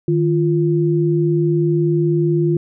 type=tone pair together; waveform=sine; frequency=154.13 / 346 Hz; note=D#3 / F4; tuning=-16 / -16 cents; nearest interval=octave + major second; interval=1400 cents; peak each=-16 dBFS; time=0.08-2.57 s; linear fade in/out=2 ms; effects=none